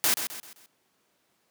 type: noise with echo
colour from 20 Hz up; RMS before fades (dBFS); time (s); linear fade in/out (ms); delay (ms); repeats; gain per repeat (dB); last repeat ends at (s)
white; -23; 0.04-0.14; 0; 130; 4; -8; 0.66
effects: pink hiss -70 dBFS RMS until 1.5 s + high-pass 200 Hz 12 dB/octave